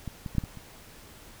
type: clicks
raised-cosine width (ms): 5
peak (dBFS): -22 / -22 / -24 / -11 / -23 / -30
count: 6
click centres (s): 0.077 / 0.262 / 0.351 / 0.383 / 0.438 / 0.573
effects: pink hiss -50 dBFS RMS until 1.4 s